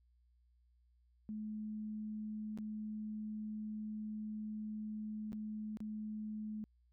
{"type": "tone with dropouts", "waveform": "sine", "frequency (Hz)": 214.2, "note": "A3", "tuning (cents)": -46, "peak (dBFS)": -40, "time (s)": [1.29, 6.64], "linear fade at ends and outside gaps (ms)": 0, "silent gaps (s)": [[2.575, 2.586], [5.321, 5.33], [5.771, 5.804]], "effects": ["added 60 Hz sine -68 dBFS peak until 6.92 s"]}